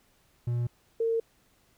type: tone pair in turn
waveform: triangle / sine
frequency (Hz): 120 / 455.6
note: B2 / A#4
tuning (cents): -49 / -40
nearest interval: octave + major seventh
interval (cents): 2309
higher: second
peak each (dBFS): -24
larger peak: neither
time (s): 0.47-0.67 / 1-1.2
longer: neither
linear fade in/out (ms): 5
effects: pink hiss -66 dBFS RMS until 1.77 s